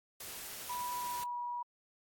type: noise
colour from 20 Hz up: white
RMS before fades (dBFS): -45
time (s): 0.2-1.24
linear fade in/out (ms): 5
type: tone with pitch glide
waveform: sine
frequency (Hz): 982 to 966.8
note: B5 to B5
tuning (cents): -10 to -37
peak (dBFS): -36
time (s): 0.69-1.63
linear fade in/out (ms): 10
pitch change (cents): -27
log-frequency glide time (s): 0.97-1.37
effects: AAC 64 kbps